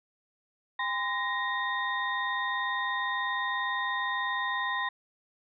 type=tone cluster; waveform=sine; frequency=808 / 1025 / 1873 / 3663 Hz; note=G#5 / C6 / A#6 / A#7; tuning=-48 / -36 / +8 / -31 cents; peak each=-38 / -32 / -31 / -39 dBFS; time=0.79-4.89 s; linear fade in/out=5 ms; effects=none